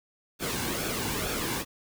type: noise with flanger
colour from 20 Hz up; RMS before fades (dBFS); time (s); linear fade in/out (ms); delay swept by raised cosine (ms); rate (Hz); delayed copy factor
pink; -31; 0.39-1.65; 50; 1 to 1.61; 2.2; -0.55
effects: none